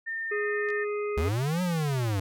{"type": "tone", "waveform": "sine", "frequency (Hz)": 1811, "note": "A6", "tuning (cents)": 49, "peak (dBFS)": -30, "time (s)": [0.06, 0.85], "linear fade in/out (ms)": 20}
{"type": "harmonic tone", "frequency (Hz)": 415.3, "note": "G#4", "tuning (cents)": 0, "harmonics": [1, 3, 5, 6], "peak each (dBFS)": [-28, -38, -42, -44], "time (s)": [0.31, 1.29], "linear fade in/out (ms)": 10}
{"type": "clicks", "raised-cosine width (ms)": 0.2, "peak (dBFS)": [-31, -30], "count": 2, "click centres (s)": [0.688, 0.703]}
{"type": "linear two-way sweep", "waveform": "square", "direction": "up then down", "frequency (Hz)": [67.1, 185, 93.5], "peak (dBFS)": -26, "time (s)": [1.17, 2.2], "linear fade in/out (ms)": 5, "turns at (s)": 1.62}
{"effects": []}